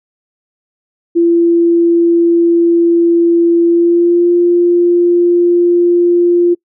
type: tone with pitch glide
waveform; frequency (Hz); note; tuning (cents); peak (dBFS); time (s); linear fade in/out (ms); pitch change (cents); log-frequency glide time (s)
sine; 339.6 to 348.5; F4 to F4; -48 to -4; -6; 1.15-6.55; 20; +44; 3.65-4.31
effects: noise-tail reverb RT60 0.1 s tail -25 dB re dry